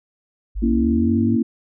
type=linear sweep; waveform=sine; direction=up; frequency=46.98 to 110.3 Hz; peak=-22 dBFS; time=0.55-1.37 s; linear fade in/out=20 ms
type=chord; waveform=sine; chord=A# diminished; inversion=none; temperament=equal; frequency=233.1 / 277.2 / 329.6 Hz; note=A#3 / C#4 / E4; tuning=0 / 0 / 0 cents; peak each=-17 / -23 / -23 dBFS; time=0.62-1.43 s; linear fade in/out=10 ms
effects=none